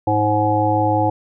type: harmonic tone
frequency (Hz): 105.7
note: G#2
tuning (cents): +31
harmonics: 1 / 3 / 5 / 7 / 8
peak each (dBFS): -21 / -21 / -22 / -21 / -19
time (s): 0.07-1.1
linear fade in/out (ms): 5
effects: none